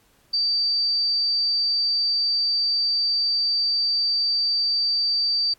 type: tone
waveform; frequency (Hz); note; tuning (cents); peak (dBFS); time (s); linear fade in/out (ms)
sine; 4642; D8; -21; -19; 0.33-5.54; 10
effects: pink hiss -60 dBFS RMS until 5.58 s + AAC 64 kbps